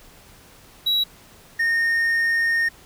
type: tone pair in turn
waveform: triangle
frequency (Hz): 3886 / 1839.3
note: B7 / A#6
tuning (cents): -29 / -24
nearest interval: octave + minor second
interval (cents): 1295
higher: first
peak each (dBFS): -16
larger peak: neither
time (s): 0.86-1.04 / 1.59-2.69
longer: second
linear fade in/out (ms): 10
effects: pink hiss -49 dBFS RMS until 2.85 s